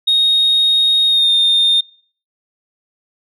sine tone with pitch glide, 3729 to 3646 Hz, A#7 to A#7, 0 to -39 cents, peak -8 dBFS, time 0.07-1.81 s, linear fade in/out 10 ms, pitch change -39 cents, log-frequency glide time 1.07-1.31 s, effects noise-tail reverb RT60 0.5 s tail -24 dB re dry + tanh soft clip ceiling -7 dBFS

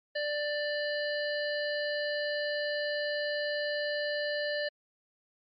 harmonic tone, 590 Hz, D5, 8 cents sharp, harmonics 1 / 3 / 5 / 7 / 8, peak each -32 / -35 / -43 / -41 / -45 dBFS, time 0.15-4.69 s, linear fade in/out 10 ms, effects Opus 48 kbps

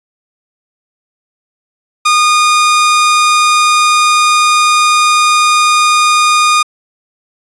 sawtooth tone, 1224 Hz, D#6, 29 cents flat, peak -3 dBFS, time 2.05-6.63 s, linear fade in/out 10 ms, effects resampled to 22050 Hz

